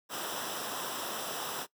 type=noise with comb filter; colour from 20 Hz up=pink; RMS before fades=-37 dBFS; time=0.09-1.67 s; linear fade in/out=50 ms; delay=0.45 ms; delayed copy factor=-0.65; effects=noise-tail reverb RT60 0.1 s tail -20 dB re dry + high-pass 200 Hz 12 dB/octave